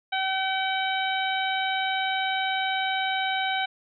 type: harmonic tone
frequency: 764 Hz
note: G5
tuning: 45 cents flat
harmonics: 1 / 2 / 3 / 4 / 5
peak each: -27 / -30 / -32 / -33 / -34 dBFS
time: 0.12-3.66 s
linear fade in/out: 10 ms
effects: none